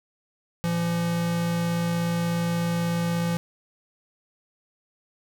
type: tone pair together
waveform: square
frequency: 113.53 / 170.1 Hz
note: A#2 / F3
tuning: -45 / -45 cents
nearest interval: perfect fifth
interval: 700 cents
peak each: -35 / -24 dBFS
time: 0.64-3.37 s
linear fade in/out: 0 ms
effects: none